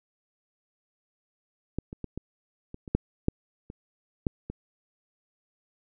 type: clicks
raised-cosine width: 3 ms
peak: -16 / -25 / -21 / -21 / -26 / -27 / -9 / -9 / -27 / -12 / -22 dBFS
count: 11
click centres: 1.786 / 1.929 / 2.043 / 2.176 / 2.744 / 2.878 / 2.95 / 3.284 / 3.701 / 4.268 / 4.5 s
effects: none